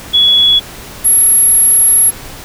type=tone pair in turn; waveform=sine; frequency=3380 / 11232 Hz; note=G#7 / F9; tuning=+30 / +9 cents; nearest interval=octave + major sixth; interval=2079 cents; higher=second; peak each=-5 dBFS; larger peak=neither; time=0.13-0.6 / 1.04-2.11 s; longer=second; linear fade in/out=20 ms; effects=pink hiss -30 dBFS RMS until 2.44 s